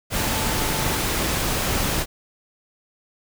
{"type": "tone in noise", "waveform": "sine", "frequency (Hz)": 880, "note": "A5", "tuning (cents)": 0, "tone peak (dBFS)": -33, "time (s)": [0.16, 1], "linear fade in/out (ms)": 50, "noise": "pink", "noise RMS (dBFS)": -23, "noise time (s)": [0.1, 2.06], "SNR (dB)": -13, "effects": []}